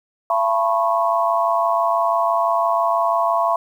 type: tone cluster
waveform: sine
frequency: 679 / 876 / 987 / 1093 Hz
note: F5 / A5 / B5 / C#6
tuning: -49 / -8 / -1 / -25 cents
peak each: -19 / -26 / -21 / -21 dBFS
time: 0.3-3.56 s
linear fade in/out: 2 ms
effects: 8-bit